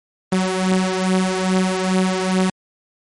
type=beating tone pair; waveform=sawtooth; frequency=185.9 / 188.3 Hz; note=F#3 / F#3; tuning=+8 / +31 cents; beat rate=2.4 Hz; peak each=-14 / -17 dBFS; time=0.32-2.5 s; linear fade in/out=5 ms; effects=MP3 48 kbps